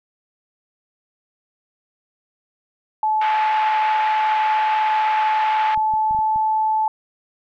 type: tone with pitch glide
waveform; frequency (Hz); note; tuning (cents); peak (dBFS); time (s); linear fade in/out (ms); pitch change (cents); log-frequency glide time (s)
sine; 864 to 870.5; A5 to A5; -32 to -19; -16; 3.03-6.88; 2; +13; 5.18-6.41
type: band-pass noise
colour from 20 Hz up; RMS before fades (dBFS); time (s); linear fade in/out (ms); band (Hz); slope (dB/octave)
white; -28; 3.21-5.75; 5; 730 to 2400; 24
type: clicks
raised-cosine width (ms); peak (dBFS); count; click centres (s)
5; -26; 6; 5.776 / 5.938 / 6.11 / 6.148 / 6.189 / 6.36
effects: none